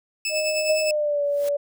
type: tone with tremolo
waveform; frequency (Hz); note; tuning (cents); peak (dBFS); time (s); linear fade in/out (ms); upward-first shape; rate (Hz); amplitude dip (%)
20% pulse; 2619; E7; -12; -18; 0.25-0.91; 2; sine; 9.7; 55
type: tone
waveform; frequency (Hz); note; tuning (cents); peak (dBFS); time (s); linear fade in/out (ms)
sine; 615; D#5; -20; -23; 0.29-0.83; 50
type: tone with pitch glide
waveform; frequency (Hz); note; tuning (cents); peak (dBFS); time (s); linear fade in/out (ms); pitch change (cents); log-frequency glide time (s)
sine; 619 to 574.2; D#5 to D5; -9 to -39; -20; 0.69-1.57; 10; -130; 0.81-1.23
type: noise with exponential growth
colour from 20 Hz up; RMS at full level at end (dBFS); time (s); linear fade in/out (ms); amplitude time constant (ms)
white; -35; 1.23-1.49; 5; 55
effects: none